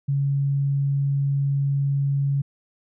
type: tone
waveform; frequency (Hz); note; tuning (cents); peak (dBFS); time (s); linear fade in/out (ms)
sine; 139.6; C#3; +13; -19; 0.08-2.42; 10
effects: none